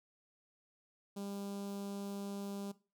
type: tone with notch filter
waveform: sawtooth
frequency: 199.7 Hz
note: G3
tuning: 32 cents sharp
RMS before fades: -43 dBFS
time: 1.16-2.72 s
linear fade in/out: 10 ms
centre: 1900 Hz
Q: 0.6
effects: noise-tail reverb RT60 0.3 s tail -17 dB re dry